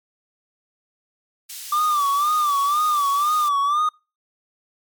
pink high-pass noise, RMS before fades -35 dBFS, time 1.49-3.49 s, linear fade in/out 10 ms, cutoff 4200 Hz, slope 12 dB/octave
triangle tone with vibrato, 1174.7 Hz, D6, in tune, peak -15 dBFS, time 1.72-3.89 s, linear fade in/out 5 ms, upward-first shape sine, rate 2 Hz, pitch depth 90 cents each way
effects noise-tail reverb RT60 0.3 s tail -25 dB re dry + MP3 96 kbps

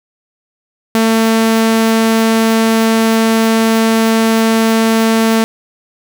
sawtooth tone, 224.2 Hz, A3, 33 cents sharp, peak -5 dBFS, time 0.95-5.44 s, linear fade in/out 0 ms, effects none

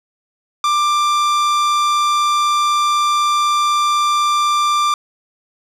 45% pulse tone, 1184 Hz, D6, 14 cents sharp, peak -13 dBFS, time 0.64-4.94 s, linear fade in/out 2 ms, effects low-pass 7000 Hz 12 dB/octave + 8-bit

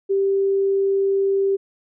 sine tone, 392 Hz, G4, in tune, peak -16 dBFS, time 0.09-1.57 s, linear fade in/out 20 ms, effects none

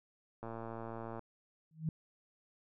click train, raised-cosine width 1 ms, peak -30 dBFS, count 88, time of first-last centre 0.43-1.193 s, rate 114 Hz
sine tone with exponential growth, 158.8 Hz, D#3, 36 cents sharp, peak -28 dBFS, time 1.71-1.89 s, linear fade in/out 2 ms, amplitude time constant 38 ms
effects none

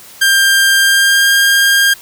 sawtooth tone with pitch glide, 1592 to 1608.6 Hz, G6 to G6, +26 to +44 cents, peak -4 dBFS, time 0.21-1.94 s, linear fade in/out 10 ms, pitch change +18 cents, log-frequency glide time 0.79-1.31 s, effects white hiss -37 dBFS RMS until 2.01 s

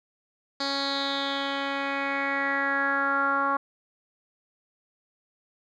10% pulse tone with low-pass filter sweep, 277.2 Hz, C#4, in tune, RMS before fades -27 dBFS, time 0.6-3.57 s, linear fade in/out 5 ms, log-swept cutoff 4700 to 1200 Hz, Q 5.3, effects none

